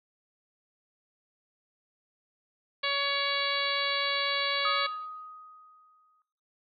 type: harmonic tone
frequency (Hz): 562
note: C#5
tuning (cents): +24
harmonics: 1 / 2 / 3 / 4 / 5 / 6 / 7 / 8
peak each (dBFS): -36 / -33 / -35 / -33 / -36 / -35 / -35 / -37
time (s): 2.83-4.87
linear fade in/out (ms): 10
type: tone with exponential decay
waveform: sine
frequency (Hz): 1251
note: D#6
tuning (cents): +9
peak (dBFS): -26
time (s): 4.65-6.22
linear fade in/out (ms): 1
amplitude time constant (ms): 340
effects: noise-tail reverb RT60 0.6 s tail -17 dB re dry